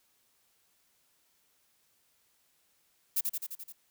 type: noise with echo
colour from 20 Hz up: violet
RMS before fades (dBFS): -28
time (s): 3.16-3.21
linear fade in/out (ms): 10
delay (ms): 86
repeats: 6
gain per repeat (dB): -3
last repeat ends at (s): 3.726
effects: white hiss -71 dBFS RMS until 3.9 s